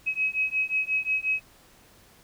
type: beating tone pair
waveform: sine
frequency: 2548 / 2553.6 Hz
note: D#7 / D#7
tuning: +41 / +44 cents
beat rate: 5.6 Hz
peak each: -27 dBFS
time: 0.06-1.41 s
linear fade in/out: 20 ms
effects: pink hiss -56 dBFS RMS until 2.23 s